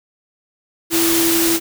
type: tone in noise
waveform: sine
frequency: 332.9 Hz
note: E4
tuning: 17 cents sharp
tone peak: -16 dBFS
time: 0.9-1.6 s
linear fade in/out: 50 ms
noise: white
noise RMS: -18 dBFS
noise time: 0.9-1.6 s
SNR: -1 dB
effects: none